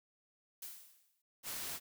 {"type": "noise with exponential decay", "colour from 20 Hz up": "blue", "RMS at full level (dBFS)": -44, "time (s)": [0.62, 1.22], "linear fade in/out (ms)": 5, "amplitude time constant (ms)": 130}
{"type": "noise", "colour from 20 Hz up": "white", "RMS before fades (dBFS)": -42, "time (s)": [1.43, 1.8], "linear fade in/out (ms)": 50}
{"effects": []}